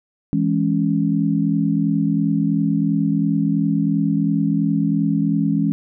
sine chord, C# minor, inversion first, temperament equal, 164.81 / 207.7 / 277.2 Hz, E3 / G#3 / C#4, 0 / 0 / 0 cents, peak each -20 dBFS, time 0.33-5.72 s, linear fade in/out 0 ms, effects none

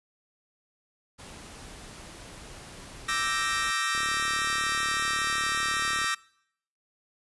pink noise, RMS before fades -45 dBFS, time 1.18-3.72 s, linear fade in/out 20 ms
sawtooth chord, E half-diminished seventh, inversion third, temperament equal, 1174.7 / 1318.5 / 1568 / 1864.7 Hz, D6 / E6 / G6 / Bb6, 0 / 0 / 0 / 0 cents, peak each -29 / -28 / -31 / -26 dBFS, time 3.08-6.15 s, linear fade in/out 10 ms
click train, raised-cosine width 2 ms, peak -30 dBFS, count 77, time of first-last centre 3.95-6.044 s, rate 36.3 Hz
effects noise-tail reverb RT60 0.7 s tail -23 dB re dry + resampled to 24000 Hz

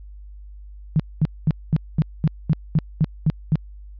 sine tone bursts, 155.56 Hz, D#3, in tune, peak -13 dBFS, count 11, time 0.96-3.556 s, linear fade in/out 0 ms, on 36 ms, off 220 ms, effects added 50 Hz sine -37 dBFS peak until 3.99 s + resampled to 11025 Hz

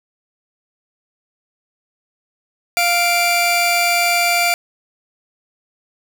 sawtooth tone pair together, 698.5 / 2349 Hz, F5 / D7, 0 / 0 cents, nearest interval octave + major sixth, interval 2100 cents, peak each -13 dBFS, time 2.77-4.54 s, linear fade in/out 0 ms, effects 8-bit

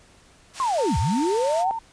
white band-pass noise, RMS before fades -38 dBFS, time 0.53-1.65 s, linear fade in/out 50 ms, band 640 to 8300 Hz, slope 12 dB/octave
sine linear two-way sweep, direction down then up, 1100 to 64.6 to 795 Hz, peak -20 dBFS, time 0.6-1.71 s, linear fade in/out 0 ms, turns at 0.98 s
sine tone with pitch glide, 900 to 906.3 Hz, A5 to A#5, +39 to -49 cents, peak -26 dBFS, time 0.78-1.79 s, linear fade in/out 5 ms, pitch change +12 cents, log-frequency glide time 1.28-1.54 s
effects pink hiss -54 dBFS RMS until 1.92 s + resampled to 22050 Hz

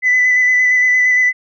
sine tone with vibrato, 2000 Hz, B6, 21 cents sharp, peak -8 dBFS, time 0.02-1.33 s, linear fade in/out 50 ms, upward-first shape square, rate 8.7 Hz, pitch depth 14 cents each way, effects tanh soft clip ceiling -6 dBFS

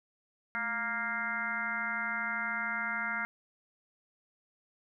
harmonic tone with a mistuned harmonic, 233.1 Hz, A#3, in tune, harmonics 1 / 3 / 4 / 5 / 6 / 7 / 8 / 9, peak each -45 / -45 / -42 / -46 / -35 / -39 / -44 / -37 dBFS, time 0.55-3.25 s, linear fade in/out 0 ms, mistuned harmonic 1, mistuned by -120 cents, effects none

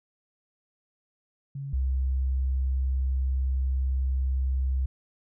sine tone pair in turn, 138.59 / 65.58 Hz, C#3 / C2, 0 / +5 cents, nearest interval octave + minor second, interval 1295 cents, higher first, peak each -32 / -23 dBFS, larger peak second, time 1.55-1.73 / 1.73-4.86 s, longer second, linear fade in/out 5 ms, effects none

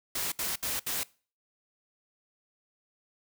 white noise bursts, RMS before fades -32 dBFS, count 4, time 0.15-1.034 s, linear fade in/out 5 ms, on 170 ms, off 68 ms, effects noise-tail reverb RT60 0.4 s tail -23 dB re dry

